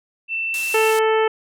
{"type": "tone", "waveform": "sine", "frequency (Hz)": 2675, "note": "E7", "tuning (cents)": 25, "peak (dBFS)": -21, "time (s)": [0.28, 0.94], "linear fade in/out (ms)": 50}
{"type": "noise", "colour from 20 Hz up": "blue", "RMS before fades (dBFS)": -26, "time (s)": [0.54, 0.99], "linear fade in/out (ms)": 0}
{"type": "harmonic tone", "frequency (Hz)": 440, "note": "A4", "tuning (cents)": 0, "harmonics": [1, 2, 3, 4, 5, 6, 7], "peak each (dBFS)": [-16, -22, -26, -28, -30, -32, -33], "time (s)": [0.74, 1.28], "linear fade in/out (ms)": 5}
{"effects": ["low-pass 11000 Hz 12 dB/octave"]}